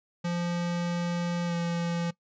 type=tone with pitch glide; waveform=square; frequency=173.4 to 170.82 Hz; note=F3 to F3; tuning=-12 to -38 cents; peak=-28 dBFS; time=0.24-2.11 s; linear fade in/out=10 ms; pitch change=-26 cents; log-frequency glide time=1.46-1.54 s; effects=noise-tail reverb RT60 0.1 s tail -20 dB re dry + resampled to 16000 Hz